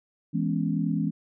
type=chord; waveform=sine; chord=C# minor seventh; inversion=first; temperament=equal with one note detuned; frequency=164.81 / 207.7 / 246.9 / 276.4 Hz; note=E3 / G#3 / B3 / C#4; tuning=0 / 0 / 0 / -5 cents; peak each=-27 / -29 / -32 / -30 dBFS; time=0.33-1.11 s; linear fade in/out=20 ms; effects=none